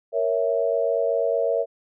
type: chord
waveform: sine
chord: A# diminished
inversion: none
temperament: equal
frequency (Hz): 466.2 / 554.4 / 659.3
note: A#4 / C#5 / E5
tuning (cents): 0 / 0 / 0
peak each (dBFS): -24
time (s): 0.12-1.66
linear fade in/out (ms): 50
effects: none